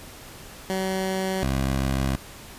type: tone pair in turn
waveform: 15% pulse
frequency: 189.5 / 66.77 Hz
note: F#3 / C2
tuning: +42 / +36 cents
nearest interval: octave + tritone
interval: 1806 cents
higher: first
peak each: -18 / -16 dBFS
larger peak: second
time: 0.7-1.43 / 1.43-2.16 s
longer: neither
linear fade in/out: 0 ms
effects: pink hiss -43 dBFS RMS until 2.58 s + resampled to 32000 Hz